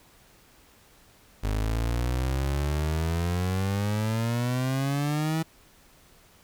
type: exponential sweep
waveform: 30% pulse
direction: up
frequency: 50.8 to 162.6 Hz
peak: -22 dBFS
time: 1.43-5.43 s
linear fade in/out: 10 ms
effects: pink hiss -57 dBFS RMS until 6.43 s